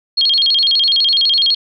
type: tone with vibrato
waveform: sine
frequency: 3729 Hz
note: A#7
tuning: in tune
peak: -10 dBFS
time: 0.17-1.55 s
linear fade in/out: 10 ms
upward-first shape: square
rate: 12 Hz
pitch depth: 250 cents each way
effects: none